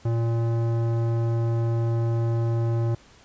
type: tone with tanh clipping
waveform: sine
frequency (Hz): 115.7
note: A#2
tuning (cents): -13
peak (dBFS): -23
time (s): 0.05-2.95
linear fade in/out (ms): 5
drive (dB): 16
effects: pink hiss -53 dBFS RMS until 3.24 s + resampled to 16000 Hz